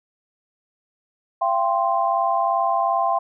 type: chord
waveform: sine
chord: F suspended second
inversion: none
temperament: equal with one note detuned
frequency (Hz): 681.3 / 784 / 1046.5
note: F5 / G5 / C6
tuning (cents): -43 / 0 / 0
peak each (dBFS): -22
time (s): 1.41-3.19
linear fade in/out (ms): 10
effects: none